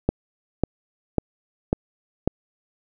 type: click train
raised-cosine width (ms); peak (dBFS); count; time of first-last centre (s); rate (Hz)
2; -5; 5; 0.09-2.276; 1.83
effects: none